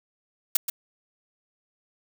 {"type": "noise with echo", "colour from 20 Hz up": "blue", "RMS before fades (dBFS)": -19, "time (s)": [0.55, 0.57], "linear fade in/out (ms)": 5, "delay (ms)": 130, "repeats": 1, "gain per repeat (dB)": -9, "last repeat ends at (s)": 0.7, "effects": []}